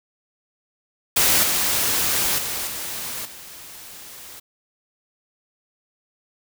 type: noise with level steps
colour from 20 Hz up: white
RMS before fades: -17 / -21 / -27 / -30 / -40 dBFS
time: 1.16-4.4 s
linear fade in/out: 10 ms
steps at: 1.43 / 2.38 / 2.67 / 3.25 s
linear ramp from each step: 5 ms
effects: none